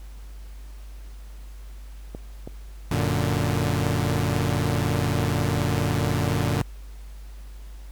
clicks, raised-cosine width 2 ms, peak -21 dBFS, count 4, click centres 2.149 / 2.475 / 5.204 / 5.586 s
sawtooth chord, Gb augmented, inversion none, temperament equal, 92.5 / 116.54 / 146.83 Hz, Gb2 / Bb2 / D3, 0 / 0 / 0 cents, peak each -22 dBFS, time 2.91-6.62 s, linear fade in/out 5 ms
effects added 50 Hz sine -37 dBFS peak until 7.91 s + pink hiss -54 dBFS RMS until 7.91 s

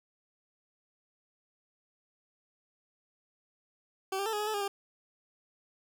20% pulse tone with pitch steps, 383.8 / 397.1 / 444.3 / 417.5 / 421.1 / 433.1 / 406.7 / 398.3 Hz, G4 / G4 / A4 / G#4 / G#4 / A4 / G#4 / G4, -37 / +22 / +17 / +9 / +24 / -27 / -36 / +28 cents, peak -26 dBFS, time 4.12-4.68 s, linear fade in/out 5 ms, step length 70 ms, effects none

